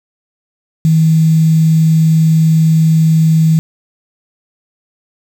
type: tone with quantisation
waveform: sine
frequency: 159.9 Hz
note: D#3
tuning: 48 cents sharp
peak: -6 dBFS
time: 0.85-3.59 s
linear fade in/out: 0 ms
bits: 5
effects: none